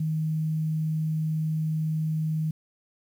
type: tone with quantisation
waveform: sine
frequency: 157 Hz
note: D#3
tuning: 16 cents sharp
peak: -24 dBFS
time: 0-2.51 s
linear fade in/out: 5 ms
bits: 9
effects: none